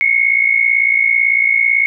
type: tone pair together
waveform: sine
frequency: 2159 / 2217 Hz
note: C#7 / C#7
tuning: -46 / 0 cents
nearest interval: unison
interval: 46 cents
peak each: -13 dBFS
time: 0.01-1.86 s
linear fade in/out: 0 ms
effects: none